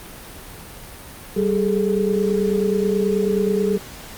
sine tone cluster, 194 / 405.7 / 435 Hz, G3 / G#4 / A4, -18 / -41 / -20 cents, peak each -21 dBFS, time 1.36-3.78 s, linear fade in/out 10 ms, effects pink hiss -38 dBFS RMS until 4.17 s + Opus 32 kbps

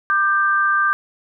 sine tone pair together, 1193 / 1568.8 Hz, D6 / G6, +27 / +1 cents, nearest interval perfect fourth, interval 474 cents, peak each -17 dBFS, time 0.1-0.93 s, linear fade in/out 0 ms, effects none

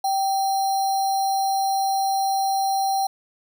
sine tone with sample-and-hold, 778 Hz, G5, 13 cents flat, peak -19 dBFS, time 0.04-3.07 s, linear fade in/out 5 ms, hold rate 4900 Hz, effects none

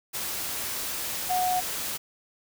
sine tone in noise, 731 Hz, F#5, 21 cents flat, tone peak -23 dBFS, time 1.29-1.61 s, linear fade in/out 20 ms, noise white, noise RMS -32 dBFS, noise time 0.13-1.98 s, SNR +6 dB, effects none

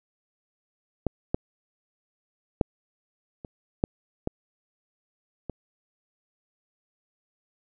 clicks, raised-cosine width 2 ms, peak -11 / -10 / -6 / -25 / -8 / -13 / -19 dBFS, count 7, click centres 1.067 / 1.345 / 2.612 / 3.448 / 3.839 / 4.274 / 5.497 s, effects none

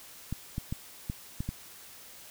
clicks, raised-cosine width 5 ms, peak -20 dBFS, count 6, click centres 0.326 / 0.581 / 0.725 / 1.099 / 1.405 / 1.49 s, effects white hiss -50 dBFS RMS until 2.3 s

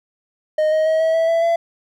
triangle tone with pitch steps, 618 / 627 / 636.1 / 645.4 / 654.7 / 664.3 / 673.9 Hz, D#5 / D#5 / D#5 / E5 / E5 / E5 / E5, -12 / +13 / +38 / -37 / -12 / +13 / +38 cents, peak -12 dBFS, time 0.58-1.56 s, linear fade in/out 5 ms, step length 140 ms, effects none

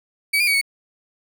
35% pulse tone with pitch steps, 2279 / 2413 / 2258 / 2218 Hz, C#7 / D7 / C#7 / C#7, +47 / +46 / +31 / 0 cents, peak -14 dBFS, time 0.33-0.614 s, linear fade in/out 10 ms, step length 71 ms, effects none

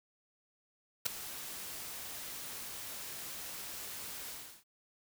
white noise with ADSR envelope, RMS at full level -28 dBFS, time 1.05-4.64 s, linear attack 15 ms, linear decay 3 ms, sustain -16 dB, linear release 350 ms, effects none

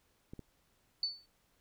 clicks, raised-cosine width 3 ms, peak -33 dBFS, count 2, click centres 0.335 / 0.393 s
sine tone with exponential decay, 4494 Hz, C#8, 23 cents sharp, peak -28 dBFS, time 1.03-1.26 s, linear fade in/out 2 ms, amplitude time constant 50 ms
effects pink hiss -73 dBFS RMS until 1.6 s

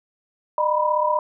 sine tone cluster, 607 / 963 / 999 Hz, D#5 / B5 / B5, -43 / -44 / +20 cents, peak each -22 dBFS, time 0.58-1.19 s, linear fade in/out 2 ms, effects none

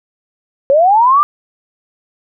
sine linear sweep, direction up, 530 to 1209 Hz, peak -6 dBFS, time 0.7-1.23 s, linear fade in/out 0 ms, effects none

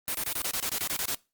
white noise bursts, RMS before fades -30 dBFS, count 12, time 0.08-1.147 s, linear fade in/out 0 ms, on 66 ms, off 25 ms, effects noise-tail reverb RT60 0.3 s tail -24 dB re dry + Opus 32 kbps

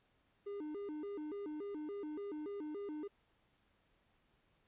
triangle tone with vibrato, 350.4 Hz, F4, 6 cents sharp, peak -39 dBFS, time 0.46-3.08 s, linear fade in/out 10 ms, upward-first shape square, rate 3.5 Hz, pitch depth 250 cents each way, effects pink hiss -75 dBFS RMS until 4.67 s + resampled to 8000 Hz

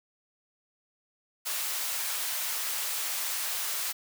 white high-pass noise, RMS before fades -32 dBFS, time 1.45-3.93 s, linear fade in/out 20 ms, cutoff 750 Hz, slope 12 dB/octave, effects none

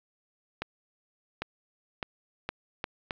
accelerating click train, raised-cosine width 0.3 ms, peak -15 dBFS, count 6, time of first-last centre 0.62-3.108 s, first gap 800 ms, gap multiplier 0.76, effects low-pass 4000 Hz 12 dB/octave + 9-bit

